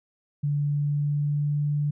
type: tone with pitch glide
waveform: sine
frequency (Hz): 145.2 to 146.72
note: D3 to D3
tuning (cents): -19 to -1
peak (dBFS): -22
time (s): 0.43-1.91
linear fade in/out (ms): 10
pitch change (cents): +18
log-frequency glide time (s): 0.61-1.64
effects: none